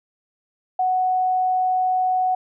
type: tone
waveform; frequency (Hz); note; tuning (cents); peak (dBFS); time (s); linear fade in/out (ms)
sine; 741; F#5; +2; -17; 0.79-2.35; 5
effects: none